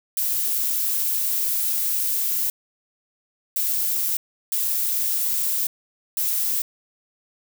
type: noise bursts at uneven times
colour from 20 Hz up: violet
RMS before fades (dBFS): -23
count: 4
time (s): 0.17-2.5 / 3.56-4.17 / 4.52-5.67 / 6.17-6.62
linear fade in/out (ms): 2
effects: none